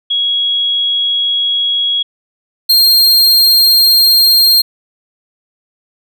sine / 45% pulse tone pair in turn, 3322 / 4205 Hz, G#7 / C8, 0 / +8 cents, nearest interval major third, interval 408 cents, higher second, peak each -11 / -5 dBFS, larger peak second, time 0.1-2.03 / 2.69-4.62 s, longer neither, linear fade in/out 10 ms, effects none

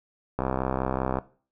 click train, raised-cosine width 1 ms, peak -12 dBFS, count 53, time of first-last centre 0.39-1.186 s, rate 65.3 Hz, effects noise-tail reverb RT60 0.4 s tail -18 dB re dry

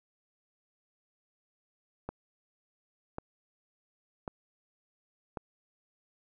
click train, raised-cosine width 1 ms, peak -22 dBFS, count 4, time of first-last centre 2.09-5.372 s, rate 0.914 Hz, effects none

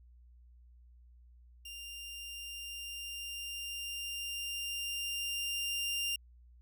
sawtooth tone with level ramp, 2794 Hz, F7, in tune, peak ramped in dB -41 to -29 dBFS, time 1.65-6.16 s, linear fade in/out 5 ms, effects added 60 Hz sine -56 dBFS peak until 6.61 s

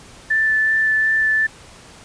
sine tone with vibrato, 1760 Hz, A6, in tune, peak -14 dBFS, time 0.3-1.47 s, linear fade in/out 10 ms, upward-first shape sine, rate 2.7 Hz, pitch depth 9 cents each way, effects pink hiss -43 dBFS RMS until 2.04 s + resampled to 22050 Hz

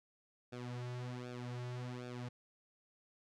sawtooth tone with flanger, 123.47 Hz, B2, in tune, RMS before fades -44 dBFS, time 0.52-2.29 s, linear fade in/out 10 ms, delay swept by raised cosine 0.98 to 4.28 ms, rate 1.3 Hz, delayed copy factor -0.85, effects low-pass 6000 Hz 12 dB/octave

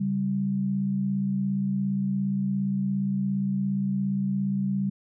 sine tone pair together, 138.73 / 196 Hz, C#3 / G3, +2 / 0 cents, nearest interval tritone, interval 598 cents, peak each -31 / -24 dBFS, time 0-4.9 s, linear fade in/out 10 ms, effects none

